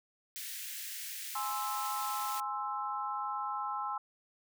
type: high-pass noise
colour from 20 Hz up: white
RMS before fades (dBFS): -42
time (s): 0.36-2.4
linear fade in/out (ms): 0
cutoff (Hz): 1600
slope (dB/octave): 48
type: chord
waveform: sine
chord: Ab augmented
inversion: none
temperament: equal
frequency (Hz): 830.6 / 1046.5 / 1318.5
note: Ab5 / C6 / E6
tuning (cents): 0 / 0 / 0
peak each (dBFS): -38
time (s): 1.35-3.98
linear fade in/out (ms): 5
effects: none